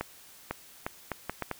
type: accelerating click train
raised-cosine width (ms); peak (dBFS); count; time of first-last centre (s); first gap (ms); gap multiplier
0.5; -16; 7; 0.01-1.513; 500; 0.71
effects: white hiss -53 dBFS RMS until 1.59 s